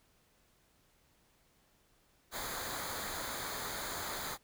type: noise with comb filter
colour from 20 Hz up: pink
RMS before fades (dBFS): -40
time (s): 2.31-4.38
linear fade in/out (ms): 50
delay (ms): 0.36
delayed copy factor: -0.7
effects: pink hiss -70 dBFS RMS until 4.43 s